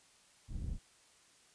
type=low-pass noise; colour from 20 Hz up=pink; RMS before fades=-39 dBFS; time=0.48-0.79 s; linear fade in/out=50 ms; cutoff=120 Hz; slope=12 dB/octave; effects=white hiss -65 dBFS RMS until 1.54 s + resampled to 22050 Hz